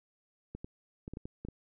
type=clicks; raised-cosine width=3 ms; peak=-28 dBFS; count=8; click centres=0.55 / 0.645 / 1.079 / 1.136 / 1.171 / 1.255 / 1.45 / 1.486 s; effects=none